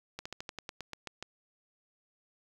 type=slowing click train; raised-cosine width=0.2 ms; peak=-22 dBFS; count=11; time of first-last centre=0.19-1.226 s; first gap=65 ms; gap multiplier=1.1; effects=8-bit